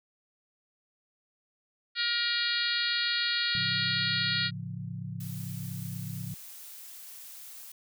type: harmonic tone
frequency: 473.7 Hz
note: A#4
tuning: 28 cents sharp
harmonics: 3 / 4 / 5 / 6 / 7 / 8 / 9 / 10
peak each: -34 / -34 / -38 / -38 / -36 / -34 / -32 / -38 dBFS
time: 1.95-4.51 s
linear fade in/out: 50 ms
type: chord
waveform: sine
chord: A augmented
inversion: none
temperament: equal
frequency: 110 / 138.59 / 174.61 Hz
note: A2 / C#3 / E#3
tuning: 0 / 0 / 0 cents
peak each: -39 dBFS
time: 3.55-6.34 s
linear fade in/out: 0 ms
type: noise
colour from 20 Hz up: blue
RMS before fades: -46 dBFS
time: 5.2-7.72 s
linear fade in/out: 5 ms
effects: none